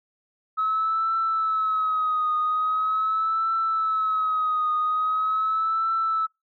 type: tone with vibrato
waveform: sine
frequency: 1284 Hz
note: E6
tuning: 46 cents flat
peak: -20 dBFS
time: 0.57-6.27 s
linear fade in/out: 20 ms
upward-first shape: triangle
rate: 0.42 Hz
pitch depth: 67 cents each way
effects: noise-tail reverb RT60 0.2 s tail -26 dB re dry + tanh soft clip ceiling -16 dBFS